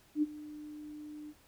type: tone with ADSR envelope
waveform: sine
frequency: 300.5 Hz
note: D4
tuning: 40 cents sharp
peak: -24 dBFS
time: 0.15-1.34 s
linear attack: 74 ms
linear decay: 30 ms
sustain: -19 dB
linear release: 48 ms
effects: pink hiss -64 dBFS RMS until 1.47 s